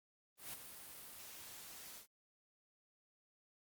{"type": "noise with ADSR envelope", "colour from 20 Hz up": "white", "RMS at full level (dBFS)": -45, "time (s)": [0.37, 2.07], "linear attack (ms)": 160, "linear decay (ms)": 22, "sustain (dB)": -8, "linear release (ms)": 100, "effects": ["Opus 32 kbps"]}